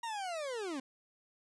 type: linear sweep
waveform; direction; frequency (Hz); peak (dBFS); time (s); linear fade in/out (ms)
40% pulse; down; 949 to 251.8; -36; 0.03-0.8; 5
effects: resampled to 22050 Hz